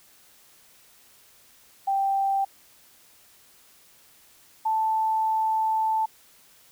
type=tone pair in turn; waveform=sine; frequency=784 / 880 Hz; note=G5 / A5; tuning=0 / 0 cents; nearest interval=major second; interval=200 cents; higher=second; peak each=-21 dBFS; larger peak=neither; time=1.87-2.45 / 4.65-6.06 s; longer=second; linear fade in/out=10 ms; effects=white hiss -56 dBFS RMS until 6.71 s